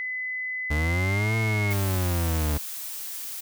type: tone with pitch glide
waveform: sine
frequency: 2015 to 2172 Hz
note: B6 to C#7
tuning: +34 to -36 cents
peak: -28 dBFS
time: 0-1.73 s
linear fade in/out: 0 ms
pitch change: +130 cents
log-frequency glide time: 0.75-1.43 s
type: linear two-way sweep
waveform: 40% pulse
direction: up then down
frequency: 73 to 112.5 to 73 Hz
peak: -22 dBFS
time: 0.7-2.58 s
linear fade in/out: 10 ms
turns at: 1.36 s
type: noise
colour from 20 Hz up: blue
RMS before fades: -35 dBFS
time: 1.7-3.41 s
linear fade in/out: 10 ms
effects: none